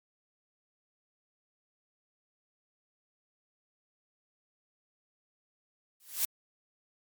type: noise with exponential growth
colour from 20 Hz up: blue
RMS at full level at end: -25 dBFS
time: 6-6.25 s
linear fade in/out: 2 ms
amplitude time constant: 54 ms
effects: MP3 96 kbps